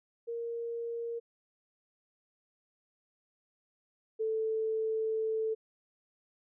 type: tone pair in turn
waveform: sine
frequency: 466.2 / 441 Hz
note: A#4 / A4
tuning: 0 / +4 cents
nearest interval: minor second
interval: 96 cents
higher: first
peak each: -34 / -29 dBFS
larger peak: second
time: 0.27-1.2 / 4.19-5.55 s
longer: second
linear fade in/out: 20 ms
effects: none

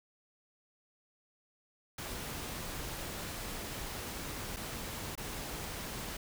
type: noise with dropouts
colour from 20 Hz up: pink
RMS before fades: -41 dBFS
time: 1.98-6.17 s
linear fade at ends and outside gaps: 5 ms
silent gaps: 4.563-4.567 / 5.154-5.176 s
effects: none

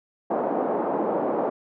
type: band-pass noise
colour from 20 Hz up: white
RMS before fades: -25 dBFS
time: 0.3-1.5 s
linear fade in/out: 10 ms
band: 230 to 800 Hz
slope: 24 dB/octave
effects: none

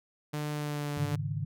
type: tone with pitch glide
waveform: sawtooth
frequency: 149.3 to 145.55 Hz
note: D3 to D3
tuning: +29 to -15 cents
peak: -28 dBFS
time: 0.33-1.16 s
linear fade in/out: 10 ms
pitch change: -44 cents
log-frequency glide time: 0.52-0.92 s
type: chord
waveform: sine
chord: Ab suspended fourth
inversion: none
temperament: just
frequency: 103.83 / 138.43 / 155.74 Hz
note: Ab2 / Db3 / Eb3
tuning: 0 / -2 / +2 cents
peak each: -35 dBFS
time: 0.97-1.45 s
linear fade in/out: 5 ms
effects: none

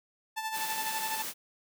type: tone with tremolo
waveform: sawtooth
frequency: 880 Hz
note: A5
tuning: in tune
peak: -27 dBFS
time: 0.36-1.23 s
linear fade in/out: 20 ms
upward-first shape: sine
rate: 12 Hz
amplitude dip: 55%
type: high-pass noise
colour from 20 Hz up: white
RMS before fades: -37 dBFS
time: 0.52-1.34 s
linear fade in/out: 50 ms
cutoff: 150 Hz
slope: 24 dB/octave
effects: none

